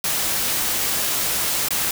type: noise with dropouts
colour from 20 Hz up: white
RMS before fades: -22 dBFS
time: 0.04-1.91 s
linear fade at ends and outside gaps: 2 ms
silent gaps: 1.686-1.706 s
effects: none